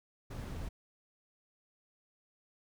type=noise; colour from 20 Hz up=brown; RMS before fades=-41 dBFS; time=0.3-0.69 s; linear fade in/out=10 ms; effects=none